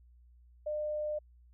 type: tone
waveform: sine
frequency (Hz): 603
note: D5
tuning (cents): +46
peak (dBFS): -32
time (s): 0.66-1.19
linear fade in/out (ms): 10
effects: added 60 Hz sine -57 dBFS peak until 1.53 s